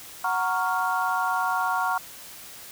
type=chord; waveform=sine; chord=Gb major seventh; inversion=none; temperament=equal; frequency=740 / 932.3 / 1108.7 / 1396.9 Hz; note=Gb5 / Bb5 / Db6 / F6; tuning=0 / 0 / 0 / 0 cents; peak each=-28 dBFS; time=0.24-1.98 s; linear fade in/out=5 ms; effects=white hiss -43 dBFS RMS until 2.71 s